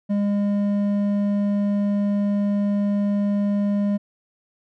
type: tone with hard clipping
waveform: sine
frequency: 203.2 Hz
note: G#3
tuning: 38 cents flat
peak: -20 dBFS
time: 0.09-3.98 s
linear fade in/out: 20 ms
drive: 6 dB
effects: none